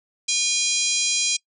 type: harmonic tone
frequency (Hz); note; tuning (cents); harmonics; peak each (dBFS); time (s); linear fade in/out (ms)
810; G#5; -43; 3 / 4 / 5 / 6 / 7 / 8 / 9 / 10; -28 / -28 / -28 / -28 / -28 / -28 / -28 / -28; 0.28-1.37; 10
effects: noise-tail reverb RT60 0.1 s tail -23 dB re dry